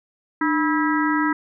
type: harmonic tone with a mistuned harmonic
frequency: 324.5 Hz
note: E4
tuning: 27 cents flat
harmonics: 1 / 3 / 4 / 5 / 6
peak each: -20 / -25 / -26 / -27 / -28 dBFS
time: 0.41-1.33 s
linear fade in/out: 5 ms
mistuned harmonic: 1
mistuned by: -130 cents
effects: none